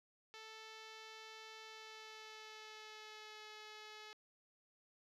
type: tone with pitch glide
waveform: 5% pulse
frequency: 440 to 428 Hz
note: A4 to A4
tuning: 0 to -48 cents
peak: -40 dBFS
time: 0.34-4.13 s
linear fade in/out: 0 ms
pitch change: -48 cents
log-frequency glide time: 1.64-3.47 s
effects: low-pass 6000 Hz 12 dB/octave + 13-bit